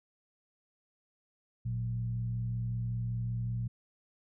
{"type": "tone with frequency modulation", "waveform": "sine", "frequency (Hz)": 117.2, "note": "A#2", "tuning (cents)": 10, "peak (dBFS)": -31, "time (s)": [1.65, 3.68], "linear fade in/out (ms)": 10, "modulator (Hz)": 65.3, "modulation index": 0.48, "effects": []}